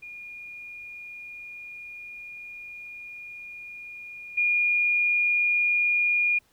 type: tone with level steps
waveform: sine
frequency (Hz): 2429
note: D#7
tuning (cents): -42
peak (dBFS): -38 / -20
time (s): 0.02-6.39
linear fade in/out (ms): 10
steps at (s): 4.37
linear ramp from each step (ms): 10
effects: pink hiss -64 dBFS RMS until 6.52 s